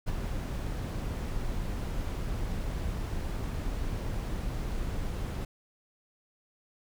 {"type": "noise with ADSR envelope", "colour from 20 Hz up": "brown", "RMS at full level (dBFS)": -28, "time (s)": [0.06, 5.45], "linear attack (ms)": 24, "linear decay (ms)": 23, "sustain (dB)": -5, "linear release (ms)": 4, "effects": []}